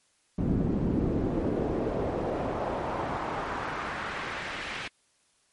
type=noise with band-pass filter sweep; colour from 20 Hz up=brown; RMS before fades=-30 dBFS; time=0.38-4.88 s; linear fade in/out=5 ms; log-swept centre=200 to 2500 Hz; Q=1.4; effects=white hiss -68 dBFS RMS until 5.52 s + MP3 48 kbps